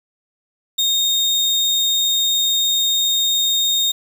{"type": "tone", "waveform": "35% pulse", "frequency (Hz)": 3697, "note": "A#7", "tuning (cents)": -15, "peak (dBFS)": -13, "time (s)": [0.78, 3.92], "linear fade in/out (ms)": 10, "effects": ["7-bit"]}